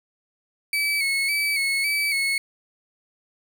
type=tone with vibrato; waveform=35% pulse; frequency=2244 Hz; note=C#7; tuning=21 cents sharp; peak=-19 dBFS; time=0.73-2.38 s; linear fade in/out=2 ms; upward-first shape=square; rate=1.8 Hz; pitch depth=42 cents each way; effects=none